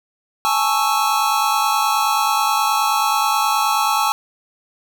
square chord, A major seventh, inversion third, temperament equal, 830.6 / 880 / 1108.7 / 1318.5 Hz, G#5 / A5 / C#6 / E6, 0 / 0 / 0 / 0 cents, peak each -22 dBFS, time 0.45-4.12 s, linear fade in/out 0 ms, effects none

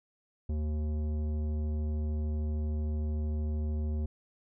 triangle tone with tanh clipping, 76.1 Hz, D#2, 38 cents flat, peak -31 dBFS, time 0.49-4.06 s, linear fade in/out 5 ms, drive 17 dB, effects none

